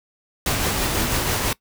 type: noise with tremolo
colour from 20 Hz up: pink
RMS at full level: -21 dBFS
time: 0.46-1.53 s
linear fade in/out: 2 ms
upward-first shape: sine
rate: 6.1 Hz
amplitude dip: 30%
effects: noise-tail reverb RT60 0.1 s tail -21 dB re dry